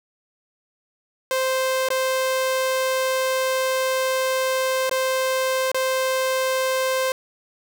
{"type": "tone with dropouts", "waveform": "sawtooth", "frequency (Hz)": 522, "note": "C5", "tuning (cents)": -4, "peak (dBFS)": -16, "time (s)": [1.31, 7.12], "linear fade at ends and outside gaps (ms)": 1, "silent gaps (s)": [[1.887, 1.903], [4.895, 4.912], [5.717, 5.745]], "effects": []}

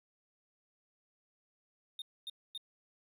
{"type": "tone bursts", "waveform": "triangle", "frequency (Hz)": 3672, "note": "A#7", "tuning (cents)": -27, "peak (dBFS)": -38, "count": 3, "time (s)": [1.99, 2.577], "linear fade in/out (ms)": 2, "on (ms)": 29, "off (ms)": 250, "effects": []}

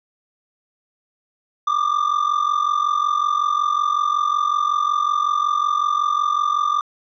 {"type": "ring-modulated tone", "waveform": "triangle", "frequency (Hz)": 1190, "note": "D6", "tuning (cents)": 22, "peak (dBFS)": -12, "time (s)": [1.67, 6.81], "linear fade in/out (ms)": 2, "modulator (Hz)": 22.7, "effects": ["resampled to 16000 Hz"]}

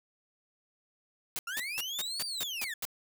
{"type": "noise bursts", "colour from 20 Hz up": "white", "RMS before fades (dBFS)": -35, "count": 8, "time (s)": [1.36, 2.852], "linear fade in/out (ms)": 0, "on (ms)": 29, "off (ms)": 180}
{"type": "linear two-way sweep", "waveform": "35% pulse", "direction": "up then down", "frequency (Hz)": [1332, 4738, 1681], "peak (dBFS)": -33, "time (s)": [1.47, 2.74], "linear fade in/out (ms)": 5, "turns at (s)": 2.25}
{"effects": []}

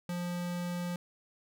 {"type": "tone", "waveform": "square", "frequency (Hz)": 175.8, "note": "F3", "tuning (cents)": 12, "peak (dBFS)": -34, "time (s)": [0.09, 0.96], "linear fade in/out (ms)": 2, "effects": []}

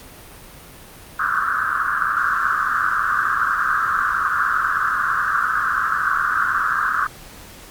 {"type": "band-pass noise", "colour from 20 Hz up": "white", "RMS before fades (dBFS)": -20, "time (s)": [1.19, 7.07], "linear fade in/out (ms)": 5, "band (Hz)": [1100, 1600], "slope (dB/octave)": 96, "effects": ["pink hiss -41 dBFS RMS until 7.7 s", "Opus 48 kbps"]}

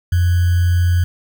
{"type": "tone with sample-and-hold", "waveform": "sine", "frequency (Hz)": 87.8, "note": "F2", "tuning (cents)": 10, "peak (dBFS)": -11, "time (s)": [0.12, 1.04], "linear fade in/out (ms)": 5, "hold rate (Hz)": 1575, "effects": []}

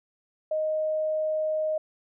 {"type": "tone", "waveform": "sine", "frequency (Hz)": 622.3, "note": "D#5", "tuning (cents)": 0, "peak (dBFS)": -24, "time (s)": [0.51, 1.78], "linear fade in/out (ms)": 5, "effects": []}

